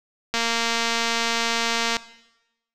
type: click train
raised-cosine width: 0.2 ms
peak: -6 dBFS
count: 377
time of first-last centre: 0.34-1.968 s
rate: 231 Hz
effects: noise-tail reverb RT60 0.9 s tail -17 dB re dry